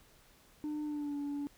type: tone with pitch glide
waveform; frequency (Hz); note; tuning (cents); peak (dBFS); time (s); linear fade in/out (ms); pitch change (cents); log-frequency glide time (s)
sine; 300.4 to 286.8; D4 to D4; +39 to -41; -32; 0.64-1.47; 0; -80; 0.84-1.16
effects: tanh soft clip ceiling -34 dBFS + pink hiss -63 dBFS RMS until 1.57 s